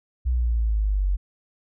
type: exponential sweep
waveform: sine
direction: down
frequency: 63.4 to 45.83 Hz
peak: -19 dBFS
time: 0.25-1.17 s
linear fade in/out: 20 ms
effects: none